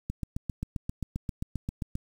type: click train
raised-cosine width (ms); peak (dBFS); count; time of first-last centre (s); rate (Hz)
5; -19; 15; 0.1-1.954; 7.55
effects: 8-bit